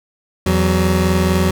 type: tone pair together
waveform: 25% pulse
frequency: 83.9 / 187.59 Hz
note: E2 / F#3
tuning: +31 / +24 cents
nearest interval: octave + major second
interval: 1393 cents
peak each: -12 dBFS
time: 0.46-1.51 s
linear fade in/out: 5 ms
effects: none